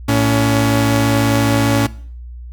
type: tone pair together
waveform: sawtooth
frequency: 111.7 / 281.8 Hz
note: A2 / C#4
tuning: +27 / +29 cents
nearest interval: octave + major third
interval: 1602 cents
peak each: -11 dBFS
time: 0.08-1.87 s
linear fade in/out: 10 ms
effects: noise-tail reverb RT60 0.5 s tail -19 dB re dry + added 60 Hz sine -29 dBFS peak until 2.52 s